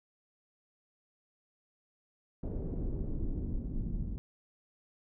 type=noise with low-pass filter sweep; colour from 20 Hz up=brown; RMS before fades=-35 dBFS; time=2.43-4.18 s; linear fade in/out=0 ms; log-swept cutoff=450 to 210 Hz; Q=1.7; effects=none